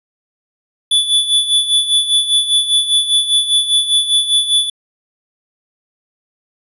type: tone with tremolo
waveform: square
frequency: 3461 Hz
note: A7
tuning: 29 cents flat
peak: -9 dBFS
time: 0.91-4.7 s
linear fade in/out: 5 ms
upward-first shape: sine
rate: 5 Hz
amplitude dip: 70%
effects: resampled to 32000 Hz